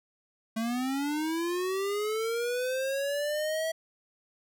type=linear sweep; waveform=square; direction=up; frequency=220 to 652 Hz; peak=-29 dBFS; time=0.56-3.72 s; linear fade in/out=10 ms; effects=none